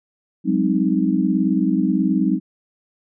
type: chord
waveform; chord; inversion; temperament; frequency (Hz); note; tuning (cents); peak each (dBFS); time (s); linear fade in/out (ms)
sine; Ab dominant seventh; third; equal with one note detuned; 185 / 203.5 / 261.6 / 311.1; Gb3 / Ab3 / C4 / Eb4; 0 / -35 / 0 / 0; -21; 0.44-2.4; 50
effects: none